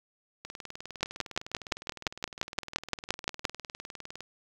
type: two click trains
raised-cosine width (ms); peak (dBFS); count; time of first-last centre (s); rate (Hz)
0.2; -23 / -9; 75 / 15; 0.45-4.206 / 1.03-3.452; 19.7 / 5.78
effects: 8-bit